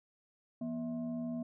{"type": "tone with frequency modulation", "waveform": "sine", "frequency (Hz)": 241.5, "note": "B3", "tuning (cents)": -39, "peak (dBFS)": -35, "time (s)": [0.61, 1.43], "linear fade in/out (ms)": 5, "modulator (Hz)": 410, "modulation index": 0.59, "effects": []}